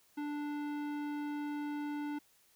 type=tone with tanh clipping; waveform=sine; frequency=293.7 Hz; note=D4; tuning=in tune; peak=-38 dBFS; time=0.17-2.19 s; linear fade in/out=10 ms; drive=17 dB; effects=white hiss -68 dBFS RMS until 2.55 s